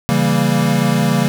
square chord, C# diminished seventh, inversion none, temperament equal with one note detuned, 138.59 / 165.96 / 196 / 233.1 Hz, C#3 / E3 / G3 / Bb3, 0 / +12 / 0 / 0 cents, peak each -19 dBFS, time 0.09-1.28 s, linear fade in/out 0 ms, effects none

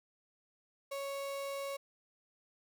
35% pulse tone, 554.4 Hz, C#5, in tune, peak -36 dBFS, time 0.91-1.77 s, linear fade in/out 10 ms, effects none

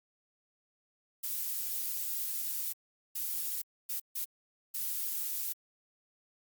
violet noise bursts at uneven times, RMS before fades -35 dBFS, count 5, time 1.23-2.73 / 3.15-3.62 / 3.89-4 / 4.15-4.25 / 4.74-5.53 s, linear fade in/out 10 ms, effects Opus 48 kbps

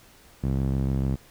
sawtooth tone with band-pass filter, 66.9 Hz, C2, 39 cents sharp, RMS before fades -25 dBFS, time 0.43-1.16 s, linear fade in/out 10 ms, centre 160 Hz, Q 1.1, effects pink hiss -54 dBFS RMS until 1.3 s

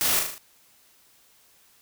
white noise with echo, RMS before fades -24 dBFS, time 0.01-0.19 s, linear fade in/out 0 ms, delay 38 ms, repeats 5, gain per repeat -4 dB, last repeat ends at 0.38 s, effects white hiss -59 dBFS RMS until 1.81 s

